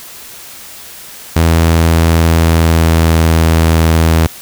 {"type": "tone with pitch glide", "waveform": "sawtooth", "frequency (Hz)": [82.41, 81.42], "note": ["E2", "E2"], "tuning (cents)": [0, -21], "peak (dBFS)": -3, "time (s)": [1.36, 4.27], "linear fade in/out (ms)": 5, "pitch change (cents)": -21, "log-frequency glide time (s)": [2.25, 3.39], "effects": ["white hiss -32 dBFS RMS until 4.41 s"]}